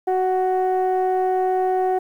sine tone pair together, 372.7 / 743 Hz, F#4 / F#5, +13 / +7 cents, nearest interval octave, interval 1194 cents, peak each -18 dBFS, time 0.07-1.99 s, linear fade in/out 10 ms, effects tanh soft clip ceiling -14 dBFS + 9-bit

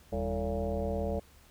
sine tone with frequency modulation, 323.4 Hz, E4, 33 cents flat, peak -29 dBFS, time 0.12-1.2 s, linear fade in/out 10 ms, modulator 122 Hz, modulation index 2.8, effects added 72 Hz sine -59 dBFS peak until 1.5 s + pink hiss -60 dBFS RMS until 1.5 s

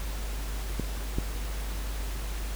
clicks, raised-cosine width 3 ms, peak -16 dBFS, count 2, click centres 0.797 / 1.185 s, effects added 50 Hz sine -31 dBFS peak until 2.55 s + pink hiss -41 dBFS RMS until 2.55 s

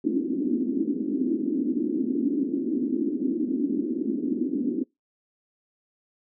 white band-pass noise, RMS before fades -26 dBFS, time 0.04-4.84 s, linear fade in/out 10 ms, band 240 to 320 Hz, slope 48 dB/octave, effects noise-tail reverb RT60 0.2 s tail -26 dB re dry

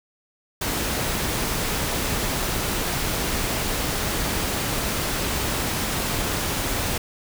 pink noise, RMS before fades -25 dBFS, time 0.61-6.98 s, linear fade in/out 5 ms, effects none

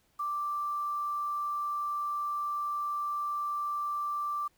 sine tone with quantisation, 1174.7 Hz, D6, in tune, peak -30 dBFS, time 0.19-4.48 s, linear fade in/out 10 ms, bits 9, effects pink hiss -70 dBFS RMS until 4.57 s

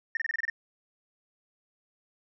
sine tone bursts, 1819 Hz, A#6, 43 cents flat, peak -25 dBFS, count 8, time 0.15-0.499 s, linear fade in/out 2 ms, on 20 ms, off 27 ms, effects tanh soft clip ceiling -22 dBFS

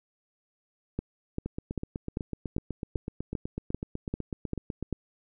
two click trains, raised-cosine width 3 ms, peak -17 / -20 dBFS, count 11 / 28, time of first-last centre 0.99-4.927 / 1.46-4.827 s, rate 2.54 / 8.02 Hz, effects none

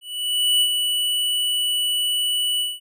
square tone with ADSR envelope, 2957 Hz, F#7, 2 cents flat, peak -15 dBFS, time 0.01-2.8 s, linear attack 600 ms, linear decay 70 ms, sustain -5 dB, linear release 200 ms, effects none

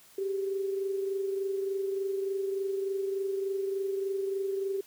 sine tone pair together, 389.2 / 412.6 Hz, G4 / G#4, -12 / -11 cents, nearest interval minor second, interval 101 cents, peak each -29 / -40 dBFS, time 0.18-4.81 s, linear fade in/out 5 ms, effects white hiss -57 dBFS RMS until 4.86 s

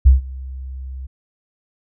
sine tone with ADSR envelope, 65.41 Hz, C2, in tune, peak -3 dBFS, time 0.05-1.07 s, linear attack 17 ms, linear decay 140 ms, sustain -24 dB, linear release 13 ms, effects none

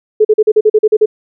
sine tone bursts, 429.2 Hz, A4, 43 cents flat, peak -4 dBFS, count 10, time 0.2-1.059 s, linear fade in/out 10 ms, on 49 ms, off 41 ms, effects none

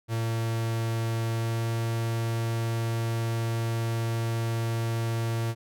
45% pulse tone with pitch glide, 114 to 114.79 Hz, A#2 to A#2, -38 to -26 cents, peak -26 dBFS, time 0.08-5.55 s, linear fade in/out 50 ms, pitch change +12 cents, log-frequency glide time 1.32-1.65 s, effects none

